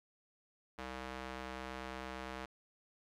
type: tone with band-pass filter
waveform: square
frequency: 64.4 Hz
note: C2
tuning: 27 cents flat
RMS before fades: -45 dBFS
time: 0.78-2.46 s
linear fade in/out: 10 ms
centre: 1400 Hz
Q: 0.56
effects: none